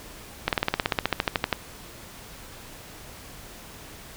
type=slowing click train; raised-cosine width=0.3 ms; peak=-5 dBFS; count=17; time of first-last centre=0.48-1.528 s; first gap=48 ms; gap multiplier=1.04; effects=pink hiss -44 dBFS RMS until 4.16 s